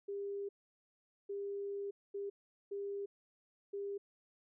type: tone bursts at uneven times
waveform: sine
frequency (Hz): 400.8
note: G4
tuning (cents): +38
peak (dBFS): -38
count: 5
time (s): 0.08-0.49 / 1.29-1.91 / 2.14-2.3 / 2.71-3.06 / 3.73-3.98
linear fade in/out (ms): 10
effects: none